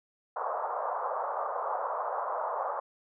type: band-pass noise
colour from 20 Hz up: white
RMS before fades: -33 dBFS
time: 0.36-2.8 s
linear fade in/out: 5 ms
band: 510 to 1200 Hz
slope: 48 dB/octave
effects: none